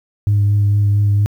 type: tone with vibrato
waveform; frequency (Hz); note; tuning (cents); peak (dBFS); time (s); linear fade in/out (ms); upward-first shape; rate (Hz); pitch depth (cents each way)
sine; 102.3; G#2; -26; -9; 0.27-1.26; 0; triangle; 4.4; 17
effects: tanh soft clip ceiling -8 dBFS + 8-bit